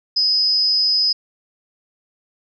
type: tone with amplitude modulation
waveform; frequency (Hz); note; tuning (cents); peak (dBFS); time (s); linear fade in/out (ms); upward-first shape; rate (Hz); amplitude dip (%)
sine; 5040; D#8; +21; -11; 0.16-1.13; 10; sine; 267; 65
effects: none